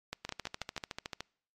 two click trains, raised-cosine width 0.2 ms, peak -20 / -19 dBFS, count 14 / 5, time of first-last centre 0.25-1.206 / 0.13-0.778 s, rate 13.6 / 6.17 Hz, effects noise-tail reverb RT60 0.6 s tail -26 dB re dry + MP3 64 kbps

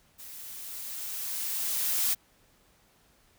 blue noise with level ramp, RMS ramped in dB -45 to -26 dBFS, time 0.18-2.15 s, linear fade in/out 20 ms, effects pink hiss -64 dBFS RMS until 3.38 s

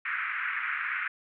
pink band-pass noise, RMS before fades -32 dBFS, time 0.05-1.08 s, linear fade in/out 5 ms, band 1300 to 2300 Hz, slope 48 dB/octave, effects none

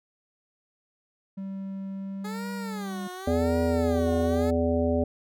triangle tone with pitch glide, 193.8 to 195.6 Hz, G3 to G3, -20 to -4 cents, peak -30 dBFS, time 1.37-3.08 s, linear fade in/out 10 ms, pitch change +16 cents, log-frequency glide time 1.91-2.29 s
15% pulse tone with vibrato, 415.3 Hz, G#4, in tune, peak -30 dBFS, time 2.24-4.51 s, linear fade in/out 10 ms, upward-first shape sine, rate 0.91 Hz, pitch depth 240 cents each way
harmonic tone, 83.5 Hz, E2, 23 cents sharp, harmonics 1 / 3 / 5 / 7 / 9, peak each -28 / -26 / -29 / -27 / -37 dBFS, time 3.27-5.04 s, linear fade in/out 5 ms
effects none

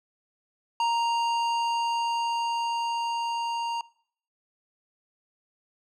square tone with level ramp, 932.3 Hz, A#5, in tune, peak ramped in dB -23 to -28 dBFS, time 0.8-3.81 s, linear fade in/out 2 ms, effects noise-tail reverb RT60 0.6 s tail -22 dB re dry + low-pass 5000 Hz 12 dB/octave

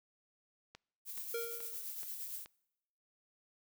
click train, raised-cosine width 0.2 ms, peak -33 dBFS, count 5, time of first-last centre 0.75-2.459 s, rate 2.34 Hz
violet noise with tremolo, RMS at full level -42 dBFS, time 1.05-2.46 s, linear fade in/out 50 ms, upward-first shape sine, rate 8.7 Hz, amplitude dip 40%
square tone with exponential decay, 466.2 Hz, A#4, in tune, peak -35 dBFS, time 1.34-1.9 s, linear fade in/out 5 ms, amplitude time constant 120 ms
effects noise-tail reverb RT60 0.9 s tail -26 dB re dry

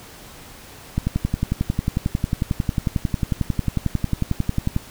click train, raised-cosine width 5 ms, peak -7 dBFS, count 43, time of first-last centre 0.98-4.764 s, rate 11.1 Hz, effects pink hiss -42 dBFS RMS until 4.9 s

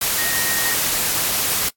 sine tone in noise, 1864.7 Hz, A#6, in tune, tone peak -25 dBFS, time 0.18-0.74 s, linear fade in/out 5 ms, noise white, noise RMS -20 dBFS, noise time 0.01-1.69 s, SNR -8 dB, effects noise-tail reverb RT60 0.1 s tail -21 dB re dry + AAC 64 kbps

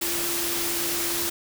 sine tone in noise, 341.9 Hz, F4, 37 cents flat, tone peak -33 dBFS, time 0.01-1.3 s, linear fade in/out 10 ms, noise white, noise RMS -27 dBFS, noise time 0.01-1.3 s, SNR -9 dB, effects none

